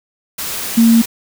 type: tone in noise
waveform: sine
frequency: 229.5 Hz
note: A#3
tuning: 27 cents flat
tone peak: -6 dBFS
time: 0.77-1.02 s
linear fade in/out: 10 ms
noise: white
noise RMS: -23 dBFS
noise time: 0.38-1.06 s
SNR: +14 dB
effects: none